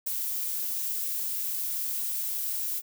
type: noise with ADSR envelope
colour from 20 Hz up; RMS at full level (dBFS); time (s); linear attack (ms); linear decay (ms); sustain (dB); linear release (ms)
violet; -28; 0.06-2.82; 12; 4; -3; 44
effects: none